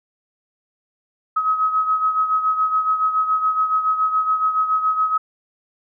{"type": "beating tone pair", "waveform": "sine", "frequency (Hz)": [1273, 1280.1], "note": ["D#6", "D#6"], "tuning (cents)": [39, 49], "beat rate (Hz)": 7.1, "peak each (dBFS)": [-17, -24], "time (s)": [1.36, 5.18], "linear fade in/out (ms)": 10, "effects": []}